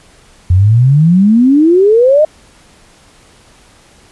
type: exponential sweep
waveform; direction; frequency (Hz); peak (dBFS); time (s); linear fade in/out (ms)
sine; up; 86.4 to 633; -4; 0.5-2.25; 5
effects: pink hiss -44 dBFS RMS until 4.11 s + resampled to 24000 Hz